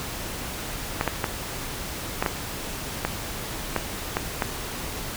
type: clicks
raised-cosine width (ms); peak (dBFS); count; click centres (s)
0.5; -7; 9; 1.011 / 1.077 / 1.242 / 2.225 / 2.262 / 3.05 / 3.763 / 4.169 / 4.422
effects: pink hiss -33 dBFS RMS until 5.16 s